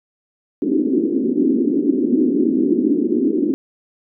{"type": "band-pass noise", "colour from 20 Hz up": "pink", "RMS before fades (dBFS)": -17, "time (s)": [0.62, 3.54], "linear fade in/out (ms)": 0, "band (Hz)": [240, 360], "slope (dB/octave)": 48, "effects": []}